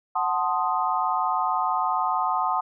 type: chord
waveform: sine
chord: F# diminished seventh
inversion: none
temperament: equal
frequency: 740 / 880 / 1046.5 / 1244.5 Hz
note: F#5 / A5 / C6 / Eb6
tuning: 0 / 0 / 0 / 0 cents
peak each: -27 dBFS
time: 0.15-2.61 s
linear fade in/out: 10 ms
effects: none